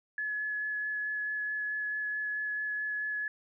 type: tone with vibrato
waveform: sine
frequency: 1703 Hz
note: G#6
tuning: 43 cents sharp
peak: -31 dBFS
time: 0.18-3.28 s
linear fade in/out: 2 ms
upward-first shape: sine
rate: 4.6 Hz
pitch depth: 9 cents each way
effects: none